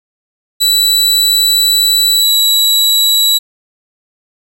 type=tone with pitch glide; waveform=sawtooth; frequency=3951 to 3912 Hz; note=B7 to B7; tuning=0 to -17 cents; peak=-5 dBFS; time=0.6-3.39 s; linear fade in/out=20 ms; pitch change=-17 cents; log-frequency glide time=2.12-2.37 s; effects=none